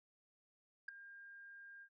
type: tone with ADSR envelope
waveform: sine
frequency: 1606 Hz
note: G6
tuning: 41 cents sharp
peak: -36 dBFS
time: 0.88-1.89 s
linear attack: 7 ms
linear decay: 5 ms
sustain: -17 dB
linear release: 70 ms
effects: tanh soft clip ceiling -38 dBFS